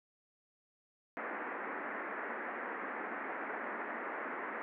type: band-pass noise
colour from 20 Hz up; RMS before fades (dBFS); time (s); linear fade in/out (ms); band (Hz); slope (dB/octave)
white; -41; 1.17-4.62; 0; 220 to 2000; 48
effects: none